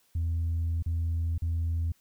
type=tone with dropouts; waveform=sine; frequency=83 Hz; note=E2; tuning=12 cents sharp; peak=-24 dBFS; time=0.15-1.92 s; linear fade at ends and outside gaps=5 ms; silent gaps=0.825-0.861 / 1.38-1.42 s; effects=tanh soft clip ceiling -24 dBFS + white hiss -67 dBFS RMS until 2 s